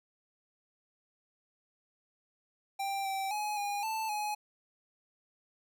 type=tone with pitch steps; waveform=square; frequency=787 / 776 / 841 / 815 / 882 / 840 Hz; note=G5 / G5 / G#5 / G#5 / A5 / G#5; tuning=+7 / -18 / +22 / -33 / +4 / +19 cents; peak=-33 dBFS; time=2.79-4.35 s; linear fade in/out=10 ms; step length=260 ms; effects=none